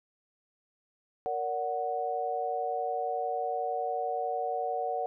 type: chord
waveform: sine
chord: Bb augmented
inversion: none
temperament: equal with one note detuned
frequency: 466.2 / 577.2 / 740 Hz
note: Bb4 / D5 / F#5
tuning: 0 / -30 / 0 cents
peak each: -35 / -36 / -31 dBFS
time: 1.26-5.06 s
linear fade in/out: 0 ms
effects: none